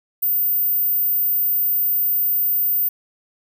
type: tone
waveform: sine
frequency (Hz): 14670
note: A#9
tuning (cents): -29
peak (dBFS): -16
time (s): 0.22-2.89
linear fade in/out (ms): 10
effects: none